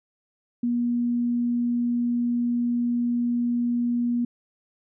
sine tone, 240 Hz, B3, 49 cents flat, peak -21 dBFS, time 0.63-4.25 s, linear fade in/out 5 ms, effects none

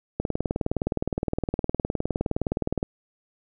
click train, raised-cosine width 2 ms, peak -11 dBFS, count 52, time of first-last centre 0.2-2.829 s, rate 19.4 Hz, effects none

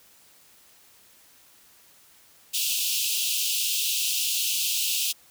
pink high-pass noise, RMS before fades -26 dBFS, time 2.53-5.13 s, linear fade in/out 20 ms, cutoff 2600 Hz, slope 96 dB/octave, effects white hiss -56 dBFS RMS until 5.3 s

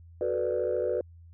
sine chord, B minor seventh, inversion second, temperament equal, 370 / 440 / 493.9 / 587.3 Hz, F#4 / A4 / B4 / D5, 0 / 0 / 0 / 0 cents, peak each -31 / -33 / -28 / -31 dBFS, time 0.21-1.01 s, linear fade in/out 2 ms, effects tanh soft clip ceiling -19 dBFS + added 84 Hz sine -48 dBFS peak until 1.33 s

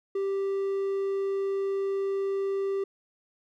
triangle tone, 392 Hz, G4, in tune, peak -24 dBFS, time 0.15-2.84 s, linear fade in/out 5 ms, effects none

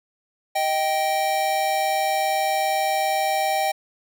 square tone pair together, 627.5 / 780 Hz, D#5 / G5, +15 / -9 cents, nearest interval major third, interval 376 cents, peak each -26 / -22 dBFS, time 0.55-3.72 s, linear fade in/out 10 ms, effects none

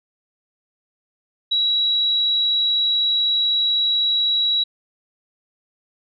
sine tone, 3888 Hz, B7, 28 cents flat, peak -16 dBFS, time 1.51-4.64 s, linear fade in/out 10 ms, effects none

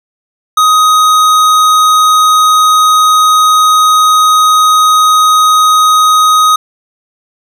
sine tone with tanh clipping, 1254 Hz, D#6, 13 cents sharp, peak -6 dBFS, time 0.57-6.56 s, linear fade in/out 5 ms, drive 18 dB, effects none

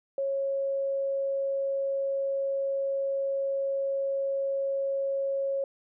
sine tone, 548 Hz, C#5, 20 cents flat, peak -26 dBFS, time 0.18-5.64 s, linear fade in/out 2 ms, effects none

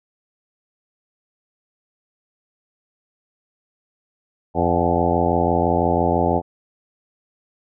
harmonic tone with a mistuned harmonic, 86 Hz, F2, 26 cents flat, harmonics 1 / 2 / 3 / 4 / 5 / 6 / 7 / 8 / 9 / 10, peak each -25 / -25 / -25 / -25 / -25 / -25 / -25 / -25 / -25 / -25 dBFS, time 4.54-6.42 s, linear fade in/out 50 ms, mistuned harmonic 8, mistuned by +66 cents, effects none

